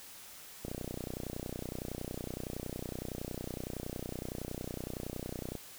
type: click train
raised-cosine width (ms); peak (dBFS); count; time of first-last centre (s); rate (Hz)
2; -25; 152; 0.65-5.553; 30.8
effects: white hiss -51 dBFS RMS until 5.78 s